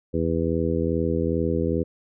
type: harmonic tone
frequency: 82.41 Hz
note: E2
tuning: in tune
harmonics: 1 / 2 / 3 / 4 / 5 / 6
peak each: -28 / -28 / -28 / -28 / -28 / -28 dBFS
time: 0.13-1.84 s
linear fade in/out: 20 ms
effects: none